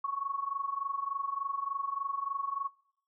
sine tone with amplitude modulation, 1108.7 Hz, C#6, in tune, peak -28 dBFS, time 0.04-2.68 s, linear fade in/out 5 ms, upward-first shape sine, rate 23.4 Hz, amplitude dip 80%, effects noise-tail reverb RT60 0.6 s tail -19 dB re dry

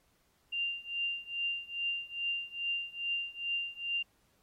sine tone with tremolo, 2787 Hz, F7, 4 cents flat, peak -29 dBFS, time 0.52-4.03 s, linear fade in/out 10 ms, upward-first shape triangle, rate 2.4 Hz, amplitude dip 95%, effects pink hiss -72 dBFS RMS until 4.42 s + AAC 48 kbps

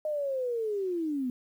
sine linear sweep, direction down, 620 to 242.2 Hz, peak -28 dBFS, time 0.05-1.3 s, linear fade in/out 2 ms, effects 10-bit

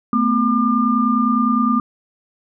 sine tone cluster, 221.2 / 251 / 1201 Hz, A3 / B3 / D6, +9 / +28 / +38 cents, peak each -18 dBFS, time 0.13-1.8 s, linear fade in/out 2 ms, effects none

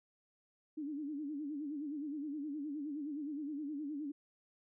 sine tone with vibrato, 293.7 Hz, D4, in tune, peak -38 dBFS, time 0.77-4.12 s, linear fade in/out 10 ms, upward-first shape sine, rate 9.6 Hz, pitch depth 110 cents each way, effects none

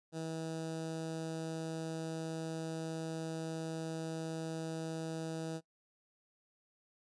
15% pulse tone with notch filter, 161.5 Hz, E3, 35 cents flat, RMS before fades -40 dBFS, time 0.12-5.61 s, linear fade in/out 50 ms, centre 2100 Hz, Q 0.84, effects noise-tail reverb RT60 0.1 s tail -20 dB re dry + resampled to 22050 Hz

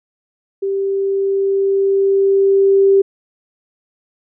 sine tone with level ramp, 392 Hz, G4, in tune, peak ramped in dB -16 to -7 dBFS, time 0.62-3.02 s, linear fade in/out 10 ms, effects none

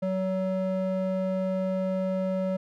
triangle ring-modulated tone, 376.3 Hz, F#4, 29 cents sharp, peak -20 dBFS, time 0.02-2.57 s, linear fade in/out 10 ms, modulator 189 Hz, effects none

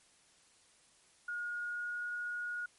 sine tone with pitch glide, 1435 to 1444.1 Hz, F6 to F#6, +47 to -42 cents, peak -36 dBFS, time 1.28-2.66 s, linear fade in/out 5 ms, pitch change +11 cents, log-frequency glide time 1.6-2.05 s, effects white hiss -66 dBFS RMS until 2.78 s + MP3 48 kbps

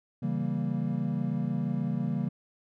triangle chord, C# diminished seventh, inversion none, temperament equal with one note detuned, 138.59 / 164.81 / 194.98 / 233.1 Hz, C#3 / E3 / G3 / Bb3, 0 / 0 / -9 / 0 cents, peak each -31 dBFS, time 0.22-2.29 s, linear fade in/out 10 ms, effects none

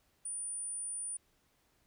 sine tone, 9400 Hz, D9, 1 cent sharp, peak -37 dBFS, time 0.25-1.17 s, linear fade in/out 5 ms, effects pink hiss -73 dBFS RMS until 1.86 s

